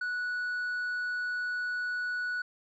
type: tone with tanh clipping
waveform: sine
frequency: 1473 Hz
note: F#6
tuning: 8 cents flat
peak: -31 dBFS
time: 0.01-2.42 s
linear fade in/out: 5 ms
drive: 3 dB
effects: none